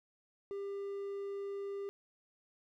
triangle tone, 398.4 Hz, G4, 28 cents sharp, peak -36 dBFS, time 0.51-1.89 s, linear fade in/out 0 ms, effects none

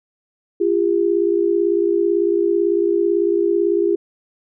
sine tone pair together, 343.9 / 401.9 Hz, F4 / G4, -27 / +43 cents, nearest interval minor third, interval 270 cents, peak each -17 dBFS, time 0.6-3.96 s, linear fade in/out 10 ms, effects none

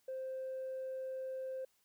triangle tone with tanh clipping, 523.3 Hz, C5, in tune, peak -39 dBFS, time 0.08-1.65 s, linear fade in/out 5 ms, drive 5 dB, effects white hiss -75 dBFS RMS until 1.84 s

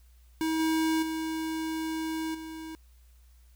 square tone with level steps, 319.7 Hz, D#4, 47 cents sharp, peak -27 / -25 / -31 / -39 dBFS, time 0.41-2.75 s, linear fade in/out 0 ms, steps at 0.59 / 1.02 / 2.34 s, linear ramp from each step 10 ms, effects added 60 Hz sine -54 dBFS peak until 3.55 s + white hiss -68 dBFS RMS until 3.55 s

